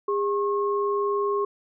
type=tone pair together; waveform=sine; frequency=406.3 / 1083.5 Hz; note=G#4 / C#6; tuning=-38 / -40 cents; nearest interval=octave + perfect fourth; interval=1698 cents; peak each=-23 / -27 dBFS; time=0.08-1.45 s; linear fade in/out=5 ms; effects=none